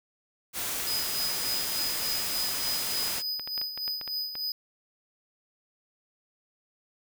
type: noise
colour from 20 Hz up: white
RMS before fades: -32 dBFS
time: 0.53-3.23 s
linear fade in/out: 50 ms
type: tone with tremolo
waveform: square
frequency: 4987 Hz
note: D#8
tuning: 3 cents sharp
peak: -29 dBFS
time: 0.87-4.52 s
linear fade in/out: 2 ms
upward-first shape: sine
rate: 3.4 Hz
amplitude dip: 60%
type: clicks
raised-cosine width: 0.3 ms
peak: -24 dBFS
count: 12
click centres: 2.937 / 3.079 / 3.183 / 3.396 / 3.475 / 3.578 / 3.615 / 3.776 / 3.879 / 4.013 / 4.077 / 4.354 s
effects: none